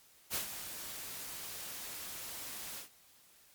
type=noise with ADSR envelope; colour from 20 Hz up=white; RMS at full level=-34 dBFS; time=0.3-2.89 s; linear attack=46 ms; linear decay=110 ms; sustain=-10 dB; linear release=110 ms; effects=white hiss -63 dBFS RMS until 3.54 s + MP3 96 kbps